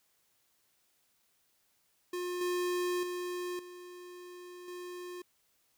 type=tone with level steps; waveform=square; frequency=357 Hz; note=F4; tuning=38 cents sharp; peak=-35 / -31 / -36 / -47 / -42 dBFS; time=2.13-5.22 s; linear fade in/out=5 ms; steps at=2.41 / 3.03 / 3.59 / 4.68 s; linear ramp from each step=2 ms; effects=white hiss -73 dBFS RMS until 5.77 s